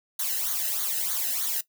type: noise with flanger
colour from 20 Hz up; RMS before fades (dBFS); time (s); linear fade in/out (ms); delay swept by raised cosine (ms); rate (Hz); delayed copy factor
blue; -28; 0.19-1.61; 5; 0.38 to 0.9; 3.2; -0.85
effects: noise-tail reverb RT60 0.1 s tail -17 dB re dry